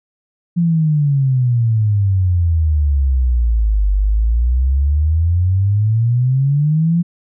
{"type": "exponential two-way sweep", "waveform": "sine", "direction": "down then up", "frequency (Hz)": [174.61, 48.35, 174.61], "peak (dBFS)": -11, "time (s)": [0.56, 7.03], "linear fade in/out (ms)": 20, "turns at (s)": 3.93, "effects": []}